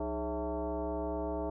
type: tone with frequency modulation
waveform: sine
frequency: 174.61 Hz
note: F3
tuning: in tune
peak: -32 dBFS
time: 0-1.5 s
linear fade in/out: 5 ms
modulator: 241 Hz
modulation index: 2.8
effects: none